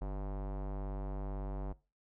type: tone with low-pass filter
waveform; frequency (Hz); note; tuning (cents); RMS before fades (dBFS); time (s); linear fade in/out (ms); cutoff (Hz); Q
square; 49; G1; 0; -38; 0.01-1.73; 10; 830; 1.6
effects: noise-tail reverb RT60 0.3 s tail -20 dB re dry